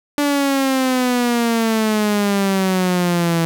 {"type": "exponential sweep", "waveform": "sawtooth", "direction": "down", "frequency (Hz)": [291.6, 164.7], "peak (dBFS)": -11, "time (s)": [0.18, 3.45], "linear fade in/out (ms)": 0, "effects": []}